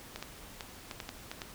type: clicks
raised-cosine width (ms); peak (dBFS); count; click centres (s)
0.2; -21; 8; 0.16 / 0.226 / 0.608 / 0.912 / 1.002 / 1.091 / 1.315 / 1.418
effects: pink hiss -50 dBFS RMS until 1.54 s